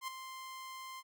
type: tone with ADSR envelope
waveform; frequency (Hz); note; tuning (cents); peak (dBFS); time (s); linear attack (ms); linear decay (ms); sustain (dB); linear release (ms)
sawtooth; 1046.5; C6; 0; -32; 0.01-1.03; 67; 8; -9; 44
effects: none